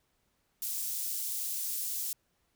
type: high-pass noise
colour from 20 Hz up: white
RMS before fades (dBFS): -35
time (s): 0.62-2.13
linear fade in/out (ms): 2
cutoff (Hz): 6300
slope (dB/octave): 12
effects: pink hiss -75 dBFS RMS until 2.55 s